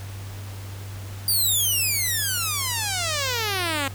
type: exponential sweep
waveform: 5% pulse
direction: down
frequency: 4800 to 266.5 Hz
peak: -12 dBFS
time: 1.28-3.88 s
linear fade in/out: 2 ms
effects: added 98 Hz sine -33 dBFS peak until 3.94 s + pink hiss -43 dBFS RMS until 3.94 s